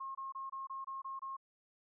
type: tone bursts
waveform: sine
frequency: 1076 Hz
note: C6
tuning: 48 cents sharp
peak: -40 dBFS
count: 8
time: 0-1.368 s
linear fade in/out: 10 ms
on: 150 ms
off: 24 ms
effects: none